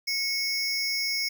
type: tone cluster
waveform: square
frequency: 2189 / 5080 / 5470 Hz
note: C#7 / D#8 / F8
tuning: -22 / +35 / -37 cents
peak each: -31 / -31 / -31 dBFS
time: 0.07-1.29 s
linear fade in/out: 10 ms
effects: 10-bit